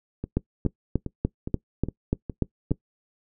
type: two click trains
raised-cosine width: 3 ms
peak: -17 / -9 dBFS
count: 7 / 9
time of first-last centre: 0.24-2.709 / 0.37-2.716 s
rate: 2.43 / 3.41 Hz
effects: noise-tail reverb RT60 0.1 s tail -21 dB re dry